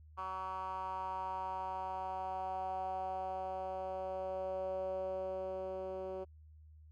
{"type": "tone with band-pass filter sweep", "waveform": "10% pulse", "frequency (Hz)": 188.1, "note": "F#3", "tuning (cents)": 29, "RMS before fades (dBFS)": -40, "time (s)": [0.17, 6.25], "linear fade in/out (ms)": 20, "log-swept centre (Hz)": [1100, 460], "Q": 4.9, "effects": ["added 77 Hz sine -55 dBFS peak until 6.91 s"]}